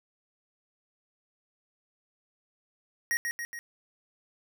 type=tone with echo; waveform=square; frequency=1882 Hz; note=A#6; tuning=16 cents sharp; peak=-26 dBFS; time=3.11-3.17 s; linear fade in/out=0 ms; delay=140 ms; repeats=3; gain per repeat=-4 dB; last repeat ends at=3.59 s; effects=none